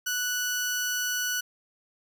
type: tone pair together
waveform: sawtooth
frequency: 1480 / 2960 Hz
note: F#6 / F#7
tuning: 0 / 0 cents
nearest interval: octave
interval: 1200 cents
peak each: -25 dBFS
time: 0.06-1.41 s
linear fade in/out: 10 ms
effects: none